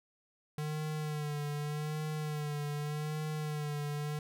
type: tone with vibrato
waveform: square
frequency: 150.3 Hz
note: D3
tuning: 40 cents sharp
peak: -35 dBFS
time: 0.58-4.19 s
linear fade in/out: 2 ms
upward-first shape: sine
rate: 0.84 Hz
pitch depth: 43 cents each way
effects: none